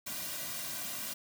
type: noise with comb filter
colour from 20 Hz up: white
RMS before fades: -39 dBFS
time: 0.06-1.14 s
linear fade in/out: 10 ms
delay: 2.3 ms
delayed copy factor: -0.85
effects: none